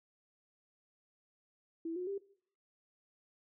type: tone with pitch steps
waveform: sine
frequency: 329.6 / 361.5 / 396.5 Hz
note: E4 / F#4 / G4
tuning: 0 / -40 / +20 cents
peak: -36 dBFS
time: 1.85-2.18 s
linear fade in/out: 5 ms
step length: 110 ms
effects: noise-tail reverb RT60 0.6 s tail -20 dB re dry